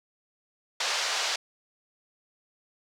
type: band-pass noise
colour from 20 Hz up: white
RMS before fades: -29 dBFS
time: 0.8-1.36 s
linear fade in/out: 5 ms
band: 520 to 5900 Hz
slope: 24 dB/octave
effects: none